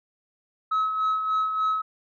sine tone with tremolo, 1285 Hz, E6, 45 cents flat, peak -18 dBFS, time 0.71-1.82 s, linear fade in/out 10 ms, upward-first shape sine, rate 3.4 Hz, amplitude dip 55%, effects tanh soft clip ceiling -19 dBFS

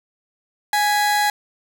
30% pulse tone pair together, 830.6 / 1977 Hz, G#5 / B6, 0 / +1 cents, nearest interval octave + minor third, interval 1501 cents, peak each -14 / -23 dBFS, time 0.73-1.3 s, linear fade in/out 2 ms, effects none

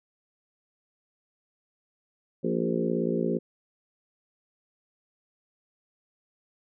harmonic tone with a mistuned harmonic, 57.6 Hz, A#1, 20 cents flat, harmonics 3 / 4 / 5 / 6 / 7 / 8 / 9, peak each -31 / -30 / -35 / -32 / -31 / -34 / -35 dBFS, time 2.43-3.39 s, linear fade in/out 20 ms, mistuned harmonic 6, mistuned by +31 cents, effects none

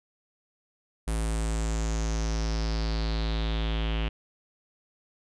square tone with low-pass filter sweep, 55 Hz, A1, in tune, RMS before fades -28 dBFS, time 1.07-4.09 s, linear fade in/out 10 ms, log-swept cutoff 9600 to 2900 Hz, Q 4.7, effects none

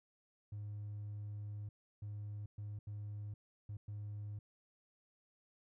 triangle tone bursts at uneven times, 103.83 Hz, G#2, in tune, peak -39 dBFS, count 6, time 0.52-1.69 / 2.02-2.46 / 2.58-2.79 / 2.87-3.34 / 3.69-3.77 / 3.88-4.39 s, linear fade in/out 5 ms, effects tanh soft clip ceiling -38 dBFS

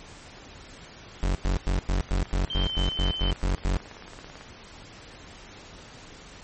40% pulse tone bursts, 46.46 Hz, F#1, 8 cents sharp, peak -21 dBFS, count 12, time 1.23-3.77 s, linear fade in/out 0 ms, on 120 ms, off 100 ms
click train, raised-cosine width 0.5 ms, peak -28 dBFS, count 43, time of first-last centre 2.09-4.41 s, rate 18.1 Hz
sine tone with pitch glide, 3136 to 3071 Hz, G7 to G7, 0 to -36 cents, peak -29 dBFS, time 2.5-3.31 s, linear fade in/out 2 ms, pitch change -36 cents, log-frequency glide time 2.66-2.74 s
effects pink hiss -46 dBFS RMS until 6.43 s + MP3 32 kbps

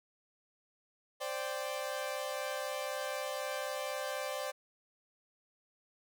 sawtooth chord, C suspended second, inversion none, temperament equal, 523.3 / 587.3 / 784 Hz, C5 / D5 / G5, 0 / 0 / 0 cents, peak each -36 / -35 / -40 dBFS, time 1.2-4.52 s, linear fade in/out 20 ms, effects none

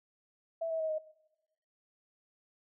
sine tone with pitch steps, 659.3 / 646.9 / 634.6 / 622.7 Hz, E5 / E5 / D#5 / D#5, 0 / -33 / +34 / +1 cents, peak -31 dBFS, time 0.61-0.986 s, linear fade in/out 10 ms, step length 94 ms, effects noise-tail reverb RT60 0.9 s tail -20 dB re dry

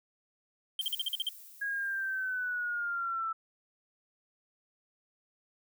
triangle tone bursts, 3156 Hz, G7, 11 cents sharp, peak -27 dBFS, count 8, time 0.79-1.289 s, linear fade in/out 2 ms, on 23 ms, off 45 ms
violet noise with exponential decay, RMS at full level -41 dBFS, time 0.81-3.25 s, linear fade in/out 5 ms, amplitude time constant 530 ms
sine linear sweep, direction down, 1649 to 1318.5 Hz, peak -31 dBFS, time 1.61-3.33 s, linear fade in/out 10 ms
effects none

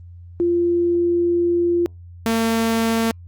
sine / sawtooth tone pair in turn, 346.1 / 226.7 Hz, F4 / A#3, -16 / -48 cents, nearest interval perfect fifth, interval 732 cents, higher first, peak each -15 / -13 dBFS, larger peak second, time 0.4-1.86 / 2.26-3.11 s, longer first, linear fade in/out 0 ms, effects added 87 Hz sine -37 dBFS peak until 3.27 s + Opus 32 kbps

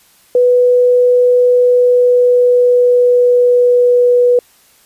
sine tone with pitch glide, 493.9 to 489.6 Hz, B4 to B4, 0 to -15 cents, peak -6 dBFS, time 0.35-4.39 s, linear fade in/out 2 ms, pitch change -15 cents, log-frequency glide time 1.46-4.11 s, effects white hiss -49 dBFS RMS until 4.85 s + resampled to 32000 Hz

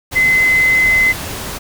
sine tone in noise, 2045 Hz, C7, 40 cents flat, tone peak -9 dBFS, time 0.15-1.13 s, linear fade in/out 20 ms, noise pink, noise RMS -25 dBFS, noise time 0.11-1.59 s, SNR +13 dB, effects none

